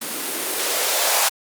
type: noise with band-pass filter sweep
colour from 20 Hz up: violet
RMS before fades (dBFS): -22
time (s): 0.01-1.29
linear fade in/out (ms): 10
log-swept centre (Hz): 230 to 750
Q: 2.6
effects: Opus 32 kbps